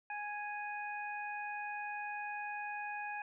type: harmonic tone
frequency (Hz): 830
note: G#5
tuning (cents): -1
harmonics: 1 / 2 / 3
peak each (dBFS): -41 / -44 / -45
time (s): 0.1-3.22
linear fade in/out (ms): 2
effects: none